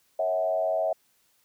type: tone with frequency modulation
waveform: sine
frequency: 647 Hz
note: E5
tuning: 32 cents flat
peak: -23 dBFS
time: 0.19-0.93 s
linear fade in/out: 5 ms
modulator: 94.2 Hz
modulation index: 0.84
effects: white hiss -67 dBFS RMS until 1.44 s